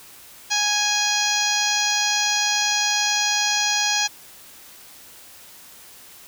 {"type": "harmonic tone with a mistuned harmonic", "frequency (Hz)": 830.6, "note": "G#5", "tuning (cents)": 0, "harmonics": [1, 2, 3, 4, 5, 6, 7, 8], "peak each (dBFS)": [-27, -27, -27, -27, -27, -27, -27, -27], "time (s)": [0.5, 4.08], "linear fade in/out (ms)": 20, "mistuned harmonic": 4, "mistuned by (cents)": -20, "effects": ["white hiss -45 dBFS RMS until 6.27 s"]}